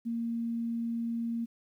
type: tone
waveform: sine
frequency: 232 Hz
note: A#3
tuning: 8 cents flat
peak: -30 dBFS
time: 0.05-1.46 s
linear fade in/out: 20 ms
effects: 11-bit